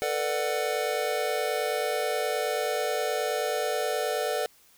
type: chord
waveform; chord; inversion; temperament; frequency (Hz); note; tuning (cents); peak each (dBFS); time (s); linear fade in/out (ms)
square; B minor seventh; third; just; 444.5 / 493.9 / 592.7 / 740.8; A4 / B4 / D5 / F#5; +18 / 0 / +16 / +2; -32 / -33 / -32 / -33; 0.02-4.46; 0
effects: white hiss -59 dBFS RMS until 4.77 s